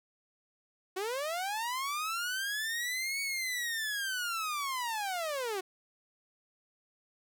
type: linear two-way sweep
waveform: sawtooth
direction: up then down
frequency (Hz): 360.9 to 2241 to 360.9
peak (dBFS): -29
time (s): 0.96-5.61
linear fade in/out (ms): 10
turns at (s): 3.21
effects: 11-bit